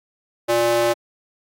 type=tone with high-pass filter; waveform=square; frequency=117.7 Hz; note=A#2; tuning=17 cents sharp; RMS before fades=-18 dBFS; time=0.48-0.94 s; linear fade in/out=20 ms; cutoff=480 Hz; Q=3.9; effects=AAC 64 kbps